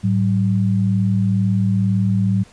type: tone pair together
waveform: sine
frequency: 107.91 / 190 Hz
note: A2 / F#3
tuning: -33 / +46 cents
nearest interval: minor seventh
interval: 979 cents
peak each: -17 dBFS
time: 0.03-2.44 s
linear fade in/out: 20 ms
effects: pink hiss -49 dBFS RMS until 2.52 s + resampled to 22050 Hz